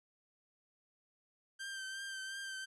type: tone with vibrato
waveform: sawtooth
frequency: 1568 Hz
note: G6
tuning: in tune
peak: -38 dBFS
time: 1.59-2.66 s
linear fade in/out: 20 ms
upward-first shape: triangle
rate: 2.8 Hz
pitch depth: 33 cents each way
effects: resampled to 24000 Hz